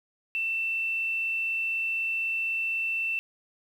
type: tone with quantisation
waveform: sine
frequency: 2676 Hz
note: E7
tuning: 25 cents sharp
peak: -26 dBFS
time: 0.35-3.19 s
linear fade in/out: 0 ms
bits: 9
effects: none